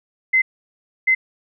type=tone bursts at uneven times; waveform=sine; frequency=2059 Hz; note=C7; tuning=28 cents flat; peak=-12 dBFS; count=2; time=0.33-0.42 / 1.07-1.15 s; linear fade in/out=10 ms; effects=none